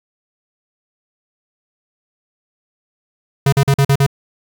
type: tone bursts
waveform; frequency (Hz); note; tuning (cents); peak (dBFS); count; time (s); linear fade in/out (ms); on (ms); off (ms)
square; 138.59; C#3; 0; -10; 6; 3.46-4.065; 5; 65; 43
effects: 8-bit